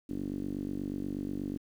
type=tone with low-pass filter; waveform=5% pulse; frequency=48.29 Hz; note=G1; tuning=25 cents flat; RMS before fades=-36 dBFS; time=0.09-1.58 s; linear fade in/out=10 ms; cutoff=280 Hz; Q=4.4; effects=10-bit